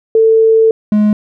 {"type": "tone pair in turn", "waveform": ["sine", "triangle"], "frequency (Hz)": [445.9, 210.4], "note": ["A4", "G#3"], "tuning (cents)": [23, 23], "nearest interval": "octave + minor second", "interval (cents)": 1300, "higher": "first", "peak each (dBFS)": -5, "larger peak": "neither", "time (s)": [[0.15, 0.71], [0.92, 1.13]], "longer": "first", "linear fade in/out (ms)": 2, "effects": []}